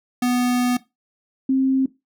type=tone pair in turn; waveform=square / sine; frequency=246.9 / 265.2 Hz; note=B3 / C4; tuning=0 / +23 cents; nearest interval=minor second; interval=123 cents; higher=second; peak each=-18 / -15 dBFS; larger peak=second; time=0.22-0.77 / 1.49-1.86 s; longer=first; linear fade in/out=5 ms; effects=noise-tail reverb RT60 0.2 s tail -17 dB re dry